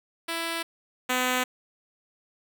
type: tone pair in turn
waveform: 5% pulse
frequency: 332.2 / 252.7 Hz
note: E4 / B3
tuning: +13 / +40 cents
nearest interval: perfect fourth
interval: 473 cents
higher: first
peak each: -17 / -12 dBFS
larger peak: second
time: 0.28-0.63 / 1.09-1.44 s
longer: neither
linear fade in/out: 10 ms
effects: none